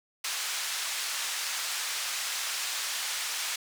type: band-pass noise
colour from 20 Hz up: white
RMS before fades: -33 dBFS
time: 0.24-3.56 s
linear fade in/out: 5 ms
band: 1100 to 7100 Hz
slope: 12 dB/octave
effects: none